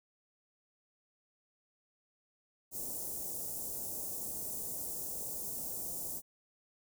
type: band-stop noise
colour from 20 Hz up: white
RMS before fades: -40 dBFS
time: 2.71-6.22 s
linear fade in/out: 50 ms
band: 700 to 6900 Hz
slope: 24 dB/octave
effects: none